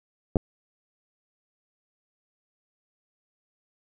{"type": "clicks", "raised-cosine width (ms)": 2, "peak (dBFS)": -9, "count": 2, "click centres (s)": [0.358, 0.368], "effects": []}